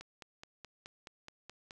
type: click train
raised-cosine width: 0.2 ms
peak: -30 dBFS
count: 9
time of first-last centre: 0.01-1.709 s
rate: 4.71 Hz
effects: none